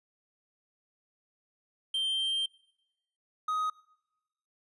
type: tone pair in turn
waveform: triangle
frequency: 3151 / 1254.8 Hz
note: G7 / D#6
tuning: +8 / +14 cents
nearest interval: octave + major third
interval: 1594 cents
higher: first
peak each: -26 dBFS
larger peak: neither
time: 1.94-2.46 / 3.48-3.7 s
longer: first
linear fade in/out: 5 ms
effects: noise-tail reverb RT60 0.9 s tail -22 dB re dry + resampled to 24000 Hz